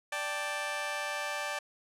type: chord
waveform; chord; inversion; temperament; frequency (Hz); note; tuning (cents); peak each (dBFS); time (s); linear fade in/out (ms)
15% pulse; D suspended fourth; none; just; 587.3 / 783.1 / 881; D5 / G5 / A5; 0 / -2 / +2; -30 / -33 / -33; 0.12-1.59; 5
effects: low-pass 11000 Hz 12 dB/octave